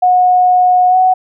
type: tone with pitch glide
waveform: sine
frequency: 728 to 743.3 Hz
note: F#5 to F#5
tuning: -28 to +8 cents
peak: -6 dBFS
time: 0.02-1.14 s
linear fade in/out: 10 ms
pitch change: +36 cents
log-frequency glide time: 0.89-0.96 s
effects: none